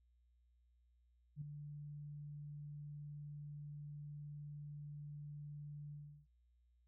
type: tone with ADSR envelope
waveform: sine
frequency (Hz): 146.8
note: D3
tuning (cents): 0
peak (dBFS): -40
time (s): 1.36-6.27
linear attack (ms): 54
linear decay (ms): 5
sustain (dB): -7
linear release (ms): 350
effects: added 60 Hz sine -70 dBFS peak until 6.87 s